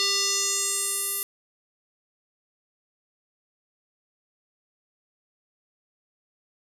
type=tone with band-pass filter sweep; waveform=square; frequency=396.6 Hz; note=G4; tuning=20 cents sharp; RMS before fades=-26 dBFS; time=0-1.23 s; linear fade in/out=0 ms; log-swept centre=4600 to 12000 Hz; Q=2.9; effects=none